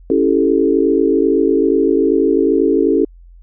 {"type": "chord", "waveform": "sine", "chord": "A dominant seventh", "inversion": "first", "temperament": "equal", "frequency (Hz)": [277.2, 329.6, 392, 440], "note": ["C#4", "E4", "G4", "A4"], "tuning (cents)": [0, 0, 0, 0], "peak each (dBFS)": -16, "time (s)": [0.1, 3.05], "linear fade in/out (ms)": 2, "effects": ["added 43 Hz sine -38 dBFS peak until 3.42 s"]}